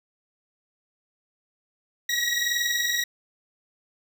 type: tone pair together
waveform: 20% pulse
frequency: 1903 / 1924 Hz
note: A#6 / B6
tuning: +35 / -46 cents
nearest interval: unison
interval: 19 cents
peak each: -20 / -22 dBFS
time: 2.09-3.04 s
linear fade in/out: 5 ms
effects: 9-bit